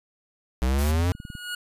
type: exponential sweep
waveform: square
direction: up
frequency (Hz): 61.4 to 91.9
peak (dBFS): -21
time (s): 0.62-1.12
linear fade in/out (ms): 0
type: noise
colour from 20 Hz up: white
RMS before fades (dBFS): -36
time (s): 0.78-0.92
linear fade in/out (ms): 10
type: click train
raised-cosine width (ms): 5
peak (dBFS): -25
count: 10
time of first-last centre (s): 0.9-1.352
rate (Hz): 19.9
type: tone with exponential growth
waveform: 25% pulse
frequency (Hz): 1449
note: F#6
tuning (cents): -37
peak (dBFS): -24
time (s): 0.99-1.55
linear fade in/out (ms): 5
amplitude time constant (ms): 120
effects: resampled to 32000 Hz